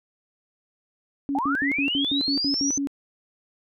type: tone bursts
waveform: sine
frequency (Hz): 280.1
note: C#4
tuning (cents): +18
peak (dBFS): -23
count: 10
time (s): 1.29-2.872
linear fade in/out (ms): 0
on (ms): 97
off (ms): 68
type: linear sweep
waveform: sine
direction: up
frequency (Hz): 740 to 6190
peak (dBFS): -23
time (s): 1.35-2.78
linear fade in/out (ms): 2
effects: none